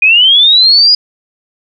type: linear sweep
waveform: sine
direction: up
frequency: 2441 to 4959 Hz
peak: -3 dBFS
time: 0.02-0.95 s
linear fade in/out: 5 ms
effects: none